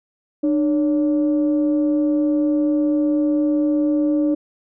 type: tone pair together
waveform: sine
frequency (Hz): 300.7 / 564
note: D4 / C#5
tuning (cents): +41 / +30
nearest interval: major seventh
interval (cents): 1089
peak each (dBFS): -15 / -24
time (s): 0.43-4.35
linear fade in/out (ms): 10
effects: tanh soft clip ceiling -9 dBFS